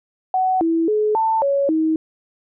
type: tone with pitch steps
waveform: sine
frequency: 748 / 329.1 / 425.7 / 890 / 558 / 317.2 Hz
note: F#5 / E4 / G#4 / A5 / C#5 / D#4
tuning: +19 / -3 / +43 / +20 / +11 / +33 cents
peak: -15 dBFS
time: 0.34-1.96 s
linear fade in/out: 2 ms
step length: 270 ms
effects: none